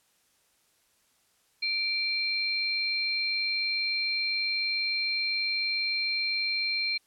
sine tone pair together, 2349 / 4176 Hz, D7 / C8, 0 / -4 cents, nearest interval minor seventh, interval 996 cents, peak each -29 / -29 dBFS, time 1.62-6.98 s, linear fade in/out 10 ms, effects white hiss -68 dBFS RMS until 7.06 s + low-pass 12000 Hz 12 dB/octave

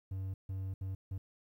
triangle tone bursts at uneven times, 95.4 Hz, G2, 47 cents flat, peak -34 dBFS, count 4, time 0.11-0.34 / 0.49-0.74 / 0.81-0.95 / 1.11-1.18 s, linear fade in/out 5 ms, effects 12-bit

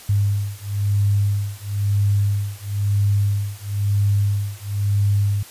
sine beating tone pair, 100.8 / 101.8 Hz, G2 / G#2, +49 / -34 cents, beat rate 1 Hz, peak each -20 dBFS, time 0.09-5.43 s, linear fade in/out 5 ms, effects white hiss -42 dBFS RMS until 5.5 s + resampled to 32000 Hz

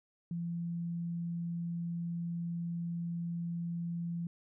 sine tone, 170.3 Hz, F3, 43 cents flat, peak -34 dBFS, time 0.31-4.27 s, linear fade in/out 2 ms, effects none

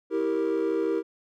triangle chord, E diminished, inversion none, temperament equal with one note detuned, 325.8 / 392 / 466.2 Hz, E4 / G4 / Bb4, -20 / 0 / 0 cents, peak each -25 dBFS, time 0.1-1.03 s, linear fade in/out 50 ms, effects tanh soft clip ceiling -17 dBFS

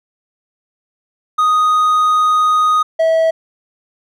triangle tone pair in turn, 1244.5 / 649.2 Hz, D#6 / E5, 0 / -27 cents, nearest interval major seventh, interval 1127 cents, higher first, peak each -8 dBFS, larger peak neither, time 1.38-2.83 / 2.99-3.31 s, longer first, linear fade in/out 10 ms, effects none

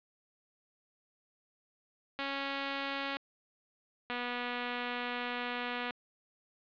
5% pulse tone pair in turn, 276.2 / 244.1 Hz, C#4 / B3, -6 / -20 cents, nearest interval major second, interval 214 cents, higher first, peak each -23 / -23 dBFS, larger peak neither, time 2.19-3.17 / 4.1-5.91 s, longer second, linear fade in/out 0 ms, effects resampled to 11025 Hz + 10-bit

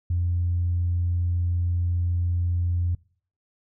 sine tone, 87.31 Hz, F2, in tune, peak -20 dBFS, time 0.1-2.95 s, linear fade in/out 5 ms, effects noise-tail reverb RT60 0.5 s tail -24 dB re dry + tanh soft clip ceiling -16 dBFS

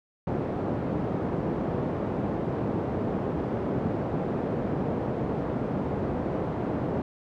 pink band-pass noise, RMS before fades -29 dBFS, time 0.27-7.02 s, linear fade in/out 2 ms, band 130 to 600 Hz, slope 12 dB/octave, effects none

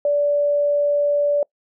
sine tone, 580 Hz, D5, 22 cents flat, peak -15 dBFS, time 0.05-1.43 s, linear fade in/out 2 ms, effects noise-tail reverb RT60 0.1 s tail -25 dB re dry

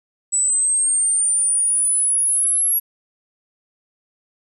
sine exponential sweep, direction up, 7870 to 11370 Hz, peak -15 dBFS, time 0.32-2.8 s, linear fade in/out 20 ms, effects none

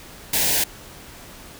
white band-stop noise, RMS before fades -20 dBFS, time 0.33-0.64 s, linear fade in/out 5 ms, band 1000 to 1500 Hz, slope 96 dB/octave, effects pink hiss -42 dBFS RMS until 1.59 s

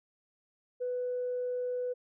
sine tone, 496.4 Hz, B4, 9 cents sharp, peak -30 dBFS, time 0.8-1.94 s, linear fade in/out 20 ms, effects tanh soft clip ceiling -26 dBFS

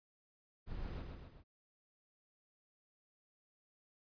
brown noise with echo, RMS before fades -44 dBFS, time 0.66-1.05 s, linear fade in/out 50 ms, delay 130 ms, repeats 3, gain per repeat -4 dB, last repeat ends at 1.44 s, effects resampled to 11025 Hz

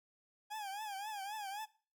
40% pulse tone with vibrato, 820 Hz, G#5, 22 cents flat, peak -40 dBFS, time 0.5-1.66 s, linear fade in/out 20 ms, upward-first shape triangle, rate 3.8 Hz, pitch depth 130 cents each way, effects noise-tail reverb RT60 0.4 s tail -19 dB re dry

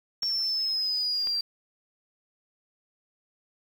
sine exponential sweep, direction down, 5480 to 4699 Hz, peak -25 dBFS, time 0.22-1.41 s, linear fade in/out 5 ms
clicks, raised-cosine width 0.3 ms, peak -26 dBFS, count 2, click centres 0.232 / 1.272 s
effects 8-bit

